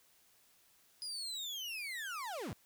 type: linear sweep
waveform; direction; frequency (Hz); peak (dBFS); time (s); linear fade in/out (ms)
35% pulse; down; 5000 to 69.1; -38; 1.02-2.53; 0
effects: white hiss -68 dBFS RMS until 2.65 s